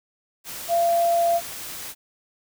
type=tone in noise; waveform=sine; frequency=683 Hz; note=F5; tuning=39 cents flat; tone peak=-17 dBFS; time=0.68-1.41 s; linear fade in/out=50 ms; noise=white; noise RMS=-35 dBFS; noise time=0.44-1.95 s; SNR=+15 dB; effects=none